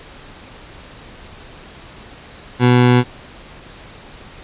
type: tone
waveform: 20% pulse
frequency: 123.47 Hz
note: B2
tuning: in tune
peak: -4 dBFS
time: 2.59-3.04 s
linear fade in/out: 50 ms
effects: pink hiss -39 dBFS RMS until 4.43 s + resampled to 8000 Hz